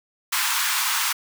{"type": "high-pass noise", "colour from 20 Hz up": "pink", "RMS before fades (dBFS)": -23, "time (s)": [0.32, 1.13], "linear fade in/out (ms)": 10, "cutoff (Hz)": 940, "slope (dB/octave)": 48, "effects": []}